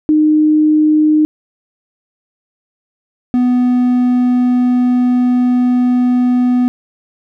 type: tone pair in turn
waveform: sine / triangle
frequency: 306.4 / 248 Hz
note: D#4 / B3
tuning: -27 / +7 cents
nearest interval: major third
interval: 366 cents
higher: first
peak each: -7 dBFS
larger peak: neither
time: 0.09-1.25 / 3.34-6.68 s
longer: second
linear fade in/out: 0 ms
effects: none